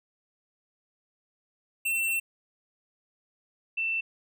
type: tone pair in turn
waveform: square / sine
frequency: 2698 / 2675 Hz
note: E7 / E7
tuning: +40 / +25 cents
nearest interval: unison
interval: 15 cents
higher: first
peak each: -26 dBFS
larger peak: neither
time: 1.85-2.2 / 3.77-4.01 s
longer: first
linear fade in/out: 10 ms
effects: none